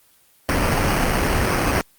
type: noise with sample-and-hold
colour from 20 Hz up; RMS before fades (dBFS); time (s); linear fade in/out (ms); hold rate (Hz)
pink; -19; 0.49-1.81; 0; 3675
effects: white hiss -56 dBFS RMS until 1.98 s + Opus 24 kbps